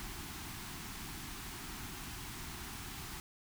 pink band-stop noise, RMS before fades -45 dBFS, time 0-3.2 s, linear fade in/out 0 ms, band 380 to 750 Hz, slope 48 dB/octave, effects none

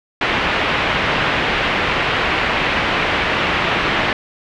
white low-pass noise, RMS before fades -18 dBFS, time 0.21-4.13 s, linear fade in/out 2 ms, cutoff 2800 Hz, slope 24 dB/octave, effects none

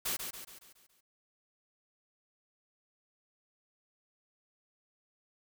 white noise with echo, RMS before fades -34 dBFS, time 0.05-0.17 s, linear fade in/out 10 ms, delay 140 ms, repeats 6, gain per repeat -6 dB, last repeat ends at 1.01 s, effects none

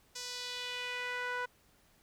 sawtooth tone with band-pass filter sweep, 493.9 Hz, B4, in tune, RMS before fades -39 dBFS, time 0.15-1.46 s, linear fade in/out 10 ms, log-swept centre 5900 to 1300 Hz, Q 1.9, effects pink hiss -67 dBFS RMS until 2.02 s

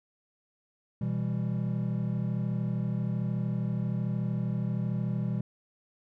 triangle chord, E minor, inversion second, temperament just, 123.61 / 164.81 / 197.78 Hz, B2 / E3 / G3, +2 / 0 / +16 cents, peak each -29 / -31 / -31 dBFS, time 1.01-5.41 s, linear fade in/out 5 ms, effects none

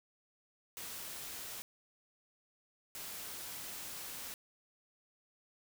white noise bursts at uneven times, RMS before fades -45 dBFS, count 2, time 0.77-1.62 / 2.95-4.34 s, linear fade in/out 0 ms, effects none

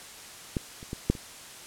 clicks, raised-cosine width 3 ms, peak -14 / -30 / -20 / -8 / -28 dBFS, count 5, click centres 0.568 / 0.829 / 0.931 / 1.1 / 1.152 s, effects white hiss -45 dBFS RMS until 1.66 s + low-pass 10000 Hz 12 dB/octave

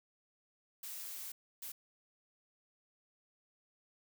blue noise bursts at uneven times, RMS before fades -45 dBFS, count 2, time 0.83-1.32 / 1.62-1.72 s, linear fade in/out 5 ms, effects none

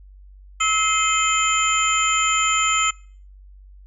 sine tone cluster, 1296 / 2088 / 2538 / 3097 / 7130 Hz, E6 / C7 / D#7 / G7 / A8, -30 / -4 / +34 / -22 / +22 cents, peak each -20 / -25 / -27 / -25 / -23 dBFS, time 0.6-2.91 s, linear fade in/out 10 ms, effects noise-tail reverb RT60 0.5 s tail -25 dB re dry + added 48 Hz sine -42 dBFS peak until 3.86 s

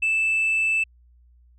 sine tone, 2637 Hz, E7, in tune, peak -17 dBFS, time 0.02-0.84 s, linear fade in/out 10 ms, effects tanh soft clip ceiling -17 dBFS + added 60 Hz sine -52 dBFS peak until 1.58 s

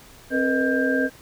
sine tone cluster, 265.3 / 453.3 / 491.3 / 623 / 1590 Hz, C4 / A#4 / B4 / D#5 / G6, +24 / -48 / -9 / +2 / +24 cents, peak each -22 / -31 / -26 / -28 / -24 dBFS, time 0.3-1.1 s, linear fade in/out 50 ms, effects pink hiss -48 dBFS RMS until 1.21 s

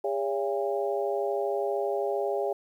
harmonic tone with a mistuned harmonic, 135.3 Hz, C#3, 42 cents flat, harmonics 3 / 4 / 5 / 6, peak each -29 / -31 / -33 / -35 dBFS, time 0.04-2.53 s, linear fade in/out 5 ms, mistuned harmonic 4, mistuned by +71 cents, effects 10-bit

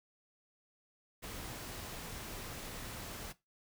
pink noise, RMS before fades -45 dBFS, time 1.22-3.33 s, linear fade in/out 20 ms, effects noise-tail reverb RT60 0.2 s tail -17 dB re dry

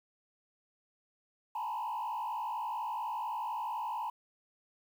sine tone with frequency modulation, 920 Hz, A#5, 23 cents flat, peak -32 dBFS, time 1.55-4.1 s, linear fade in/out 5 ms, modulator 55.8 Hz, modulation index 1.5, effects tanh soft clip ceiling -32 dBFS + 10-bit

